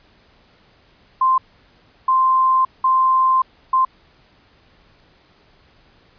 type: tone bursts at uneven times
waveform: sine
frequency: 1044 Hz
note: C6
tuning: 4 cents flat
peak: -12 dBFS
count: 4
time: 1.21-1.38 / 2.08-2.65 / 2.84-3.42 / 3.73-3.85 s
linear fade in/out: 5 ms
effects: pink hiss -54 dBFS RMS until 6.18 s + resampled to 11025 Hz